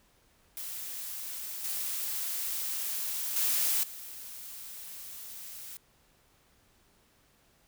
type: noise with level steps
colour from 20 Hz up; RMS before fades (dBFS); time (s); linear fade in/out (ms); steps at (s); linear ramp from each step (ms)
blue; -39 / -34 / -28 / -44; 0.57-5.77; 0; 1.64 / 3.36 / 3.83; 5
effects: pink hiss -66 dBFS RMS until 7.67 s